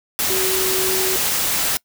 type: tone in noise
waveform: sine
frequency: 377.1 Hz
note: F#4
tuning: 33 cents sharp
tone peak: -22 dBFS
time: 0.3-1.16 s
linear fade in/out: 0 ms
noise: white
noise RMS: -20 dBFS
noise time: 0.19-1.77 s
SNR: -5 dB
effects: noise-tail reverb RT60 0.1 s tail -24 dB re dry